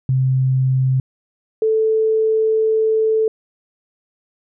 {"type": "tone pair in turn", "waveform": "sine", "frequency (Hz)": [130.81, 439.7], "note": ["C3", "A4"], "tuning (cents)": [0, -1], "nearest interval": "octave + major sixth", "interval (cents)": 2099, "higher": "second", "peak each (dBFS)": -13, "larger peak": "neither", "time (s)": [[0.09, 1], [1.62, 3.28]], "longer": "second", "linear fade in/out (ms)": 2, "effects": []}